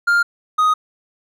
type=tone pair in turn; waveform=triangle; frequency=1402 / 1249 Hz; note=F6 / D#6; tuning=+6 / +6 cents; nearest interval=major second; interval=200 cents; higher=first; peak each=-10 dBFS; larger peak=neither; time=0.07-0.23 / 0.58-0.74 s; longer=neither; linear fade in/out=10 ms; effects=none